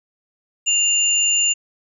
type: tone pair together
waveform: sine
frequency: 2798 / 7057 Hz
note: F7 / A8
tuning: +3 / +4 cents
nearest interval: octave + major third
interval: 1601 cents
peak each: -18 / -17 dBFS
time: 0.66-1.54 s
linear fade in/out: 20 ms
effects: none